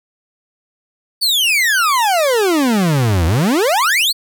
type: exponential two-way sweep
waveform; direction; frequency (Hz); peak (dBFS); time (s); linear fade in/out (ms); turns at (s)
40% pulse; down then up; 4624 to 77.78 to 4624; -11; 1.21-4.13; 20; 3.26
effects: none